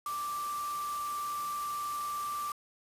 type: tone in noise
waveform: sine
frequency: 1174.7 Hz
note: D6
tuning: in tune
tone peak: -33 dBFS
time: 0.06-2.52 s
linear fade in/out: 2 ms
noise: white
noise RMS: -45 dBFS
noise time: 0.06-2.52 s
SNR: +9 dB
effects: resampled to 32000 Hz